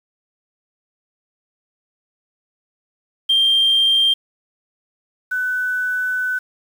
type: tone pair in turn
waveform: sine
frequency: 3178 / 1499.8 Hz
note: G7 / F#6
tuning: +23 / +23 cents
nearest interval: octave + minor second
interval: 1300 cents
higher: first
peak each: -11 / -18 dBFS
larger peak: first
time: 3.29-4.14 / 5.31-6.39 s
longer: second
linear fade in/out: 10 ms
effects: tanh soft clip ceiling -8 dBFS + 7-bit